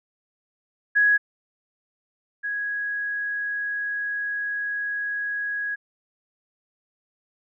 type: tone pair in turn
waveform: sine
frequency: 1668 / 1660.8 Hz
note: G#6 / G#6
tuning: +7 / 0 cents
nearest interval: unison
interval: 7 cents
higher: first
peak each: -15 / -25 dBFS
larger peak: first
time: 0.95-1.18 / 2.43-5.76 s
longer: second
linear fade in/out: 20 ms
effects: none